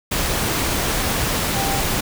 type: tone in noise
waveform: sine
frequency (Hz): 787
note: G5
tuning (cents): +7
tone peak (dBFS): -24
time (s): 1.56-1.81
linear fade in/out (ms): 10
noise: pink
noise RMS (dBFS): -21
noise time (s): 0.11-2.01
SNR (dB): -6
effects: none